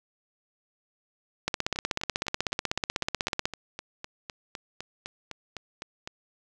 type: two click trains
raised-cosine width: 0.2 ms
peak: -9 / -19 dBFS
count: 33 / 18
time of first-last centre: 1.48-3.455 / 1.76-6.075 s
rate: 16.2 / 3.94 Hz
effects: none